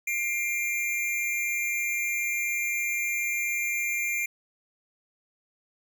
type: tone pair together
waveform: square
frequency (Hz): 2115 / 2378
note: C7 / D7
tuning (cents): +18 / +21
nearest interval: major second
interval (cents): 203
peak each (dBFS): -33 / -28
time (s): 0.07-4.26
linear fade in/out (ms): 5
effects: none